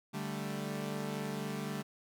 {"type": "chord", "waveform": "sawtooth", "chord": "D suspended fourth", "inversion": "none", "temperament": "equal", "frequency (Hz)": [146.83, 196, 220], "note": ["D3", "G3", "A3"], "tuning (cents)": [0, 0, 0], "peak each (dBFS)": [-37, -36, -37], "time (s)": [0.13, 1.83], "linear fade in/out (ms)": 20, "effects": []}